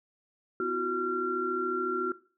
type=tone cluster; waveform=sine; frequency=253 / 334.7 / 368.6 / 1371 Hz; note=B3 / E4 / F#4 / F6; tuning=+42 / +26 / -7 / -32 cents; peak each=-39 / -37 / -30 / -31 dBFS; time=0.6-2.12 s; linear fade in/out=2 ms; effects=noise-tail reverb RT60 0.4 s tail -18 dB re dry